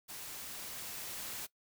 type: noise with level ramp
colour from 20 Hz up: white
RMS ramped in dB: -46 to -42 dBFS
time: 0.08-1.47 s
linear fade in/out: 20 ms
effects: noise-tail reverb RT60 0.1 s tail -19 dB re dry